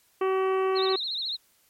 harmonic tone, 380.2 Hz, F#4, 47 cents sharp, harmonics 1 / 2 / 3 / 4 / 5 / 6 / 7 / 8, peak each -23 / -34 / -30 / -44 / -42 / -45 / -43 / -49 dBFS, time 0.21-0.96 s, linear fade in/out 5 ms
sine tone with vibrato, 3951 Hz, B7, in tune, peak -28 dBFS, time 0.75-1.37 s, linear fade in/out 20 ms, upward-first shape triangle, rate 14 Hz, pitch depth 170 cents each way
effects white hiss -64 dBFS RMS until 1.69 s + MP3 64 kbps

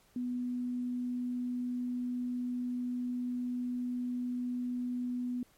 sine tone, 246.9 Hz, B3, in tune, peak -32 dBFS, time 0.16-5.43 s, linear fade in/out 2 ms, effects pink hiss -66 dBFS RMS until 5.57 s + MP3 64 kbps

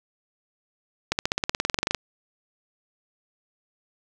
accelerating click train, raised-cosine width 0.2 ms, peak -5 dBFS, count 17, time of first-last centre 1.12-1.947 s, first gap 69 ms, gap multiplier 0.96, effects 7-bit

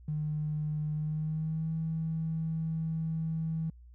triangle tone with pitch glide, 152.1 to 161.14 Hz, D#3 to E3, -39 to -39 cents, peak -26 dBFS, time 0.08-3.7 s, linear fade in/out 5 ms, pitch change +100 cents, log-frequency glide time 0.93-1.72 s, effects tanh soft clip ceiling -28 dBFS + added 60 Hz sine -50 dBFS peak until 3.94 s

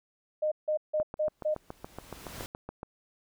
sine tone bursts, 613 Hz, D#5, 26 cents flat, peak -25 dBFS, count 5, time 0.42-1.545 s, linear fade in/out 10 ms, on 97 ms, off 160 ms
click train, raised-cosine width 1 ms, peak -24 dBFS, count 14, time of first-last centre 1-2.831 s, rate 7.1 Hz
pink noise with exponential growth, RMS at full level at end -40 dBFS, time 1.17-2.46 s, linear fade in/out 0 ms, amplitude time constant 280 ms
effects none

